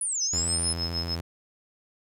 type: linear two-way sweep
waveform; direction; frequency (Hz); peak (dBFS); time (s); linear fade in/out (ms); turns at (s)
sine; down then up; 10150 to 5900 to 10150; -26; 0.01-0.73; 2; 0.22
type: tone with tremolo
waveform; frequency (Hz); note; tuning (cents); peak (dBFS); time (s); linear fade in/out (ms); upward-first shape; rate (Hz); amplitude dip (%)
sine; 5170; E8; -34; -26; 0.2-1.16; 20; sine; 6.7; 90
type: tone with vibrato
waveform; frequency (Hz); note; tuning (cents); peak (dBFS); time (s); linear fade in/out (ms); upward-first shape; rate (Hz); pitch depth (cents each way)
sawtooth; 84.4; E2; +41; -27; 0.33-1.21; 5; sine; 7.1; 17
effects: none